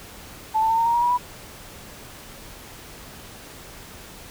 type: tone with pitch steps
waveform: sine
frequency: 874 / 888.8 / 903.8 / 919 / 934.6 / 950.4 / 966.4 / 982.7 Hz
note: A5 / A5 / A5 / A#5 / A#5 / A#5 / B5 / B5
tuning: -12 / +17 / +46 / -25 / +4 / +33 / -38 / -9 cents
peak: -17 dBFS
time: 0.54-1.18 s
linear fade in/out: 20 ms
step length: 80 ms
effects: pink hiss -42 dBFS RMS until 4.3 s